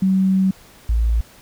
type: tone pair in turn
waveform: sine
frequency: 190 / 56.61 Hz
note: F#3 / A1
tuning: +46 / +50 cents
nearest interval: octave + major sixth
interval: 2096 cents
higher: first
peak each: -13 / -14 dBFS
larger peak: first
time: 0.02-0.51 / 0.89-1.21 s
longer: first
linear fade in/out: 5 ms
effects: pink hiss -47 dBFS RMS until 1.41 s